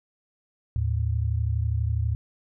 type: tone pair together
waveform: sine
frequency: 77.78 / 110 Hz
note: D#2 / A2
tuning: 0 / 0 cents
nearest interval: tritone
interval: 600 cents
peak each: -25 dBFS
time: 0.76-2.15 s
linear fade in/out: 0 ms
effects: none